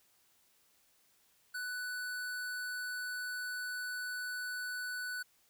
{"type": "tone", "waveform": "square", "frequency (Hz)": 1489, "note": "F#6", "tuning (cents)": 11, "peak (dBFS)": -38, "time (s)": [1.54, 5.23], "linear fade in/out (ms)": 10, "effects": ["white hiss -70 dBFS RMS until 5.49 s"]}